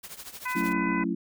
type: noise with tremolo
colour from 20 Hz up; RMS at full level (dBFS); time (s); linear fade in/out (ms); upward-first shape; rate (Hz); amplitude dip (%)
white; -39; 0.03-0.73; 10; triangle; 13; 85
type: harmonic tone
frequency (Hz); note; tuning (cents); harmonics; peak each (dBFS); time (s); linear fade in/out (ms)
502; B4; +28; 2 / 3 / 4 / 5; -31 / -36 / -33 / -38; 0.45-1.04; 10
type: chord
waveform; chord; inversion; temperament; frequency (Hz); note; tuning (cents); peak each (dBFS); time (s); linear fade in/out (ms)
sine; F# minor seventh; none; just; 185 / 222 / 277.5 / 333; F#3 / A3 / C#4 / E4; 0 / +16 / +2 / +18; -31; 0.55-1.15; 10
type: click train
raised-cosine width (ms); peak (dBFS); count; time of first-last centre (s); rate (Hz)
1; -29; 29; 0.61-1.041; 65
effects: none